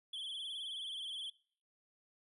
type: tone with vibrato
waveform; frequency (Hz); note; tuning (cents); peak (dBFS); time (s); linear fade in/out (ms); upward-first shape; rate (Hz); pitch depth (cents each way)
triangle; 3264; G#7; -31; -39; 0.13-1.3; 5; sine; 19; 100
effects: noise-tail reverb RT60 0.5 s tail -23 dB re dry + resampled to 32000 Hz